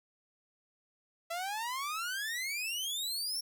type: exponential sweep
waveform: sawtooth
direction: up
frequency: 659.3 to 5588 Hz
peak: -31 dBFS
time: 1.3-3.41 s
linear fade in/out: 10 ms
effects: none